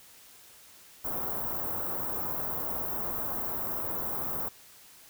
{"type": "band-stop noise", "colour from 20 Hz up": "white", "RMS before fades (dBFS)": -33, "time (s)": [1.04, 4.49], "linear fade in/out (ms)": 10, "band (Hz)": [1200, 16000], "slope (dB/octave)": 24, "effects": ["white hiss -54 dBFS RMS until 5.09 s"]}